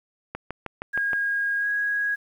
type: click train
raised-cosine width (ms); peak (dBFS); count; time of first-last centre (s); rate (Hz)
0.5; -16; 6; 0.35-1.132; 6.39
type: tone with pitch glide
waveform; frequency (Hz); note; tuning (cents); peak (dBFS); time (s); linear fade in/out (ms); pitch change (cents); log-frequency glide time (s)
sine; 1632 to 1653.8; G#6 to G#6; -31 to -8; -22; 0.93-2.16; 20; +23; 1.59-1.67
effects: 9-bit